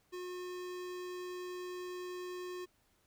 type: tone with notch filter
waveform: square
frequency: 361 Hz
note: F#4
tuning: 43 cents flat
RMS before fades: -43 dBFS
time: 0.12-2.66 s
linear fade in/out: 20 ms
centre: 11000 Hz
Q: 1.4
effects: pink hiss -73 dBFS RMS until 3.06 s